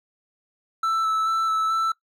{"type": "tone with vibrato", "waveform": "triangle", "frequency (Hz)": 1318.5, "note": "E6", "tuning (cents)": 0, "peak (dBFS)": -18, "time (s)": [0.83, 1.92], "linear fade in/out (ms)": 5, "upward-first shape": "square", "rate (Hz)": 2.3, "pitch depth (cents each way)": 11, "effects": ["noise-tail reverb RT60 0.1 s tail -18 dB re dry"]}